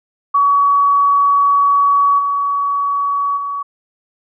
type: tone with level steps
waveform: sine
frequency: 1131 Hz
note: C#6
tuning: 34 cents sharp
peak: -9 / -14 / -19 dBFS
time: 0.34-3.63 s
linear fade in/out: 10 ms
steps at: 2.18 / 3.36 s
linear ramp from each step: 20 ms
effects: none